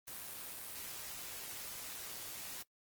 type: noise with amplitude modulation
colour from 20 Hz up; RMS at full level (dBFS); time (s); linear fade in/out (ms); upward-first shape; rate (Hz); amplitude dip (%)
white; -44; 0.07-2.63; 10; sine; 118; 45
effects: noise-tail reverb RT60 0.1 s tail -19 dB re dry + Opus 24 kbps